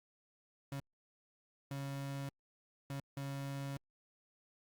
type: tone bursts at uneven times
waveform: 35% pulse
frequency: 138.59 Hz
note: C#3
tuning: in tune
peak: -38 dBFS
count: 4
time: 0.72-0.8 / 1.71-2.29 / 2.9-3 / 3.17-3.77 s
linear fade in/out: 2 ms
effects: Opus 48 kbps